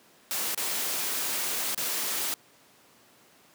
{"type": "noise with dropouts", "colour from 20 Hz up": "white", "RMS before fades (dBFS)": -30, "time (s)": [0.31, 2.34], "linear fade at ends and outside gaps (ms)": 0, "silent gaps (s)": [[0.547, 0.576], [1.747, 1.777]], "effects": ["pink hiss -58 dBFS RMS until 3.54 s", "high-pass 200 Hz 12 dB/octave"]}